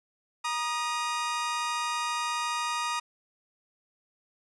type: tone pair together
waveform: sawtooth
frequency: 948 / 1233.3 Hz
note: A#5 / D#6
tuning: +29 / -16 cents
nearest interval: perfect fourth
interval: 455 cents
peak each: -28 / -27 dBFS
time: 0.44-3 s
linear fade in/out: 10 ms
effects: resampled to 22050 Hz